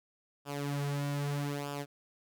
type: tone with flanger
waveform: sawtooth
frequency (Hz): 143.1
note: D3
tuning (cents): -45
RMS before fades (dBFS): -35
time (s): 0.45-1.86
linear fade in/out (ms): 50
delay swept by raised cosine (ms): 0.48 to 4.58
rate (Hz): 0.8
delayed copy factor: -0.7
effects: none